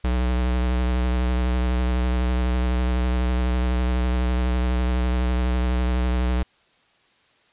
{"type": "tone with vibrato", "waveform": "square", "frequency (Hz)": 61.9, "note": "B1", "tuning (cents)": 5, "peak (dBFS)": -20, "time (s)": [0.04, 6.43], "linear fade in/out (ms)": 5, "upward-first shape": "sine", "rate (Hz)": 12, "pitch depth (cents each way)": 32, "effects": ["white hiss -60 dBFS RMS until 7.52 s", "resampled to 8000 Hz"]}